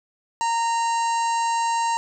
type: harmonic tone with a mistuned harmonic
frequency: 925 Hz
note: A#5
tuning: 14 cents flat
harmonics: 1 / 2 / 3 / 4 / 5 / 6 / 7 / 8 / 9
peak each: -20 / -35 / -35 / -40 / -41 / -42 / -39 / -37 / -43 dBFS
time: 0.41-1.97 s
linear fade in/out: 0 ms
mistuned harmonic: 4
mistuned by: +130 cents
effects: none